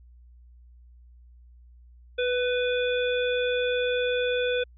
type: harmonic tone with a mistuned harmonic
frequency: 494.6 Hz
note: B4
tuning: 3 cents sharp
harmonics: 1 / 3 / 5 / 7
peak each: -24 / -32 / -34 / -34 dBFS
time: 2.18-4.64 s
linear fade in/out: 10 ms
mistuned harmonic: 3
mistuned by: +18 cents
effects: added 60 Hz sine -49 dBFS peak until 4.77 s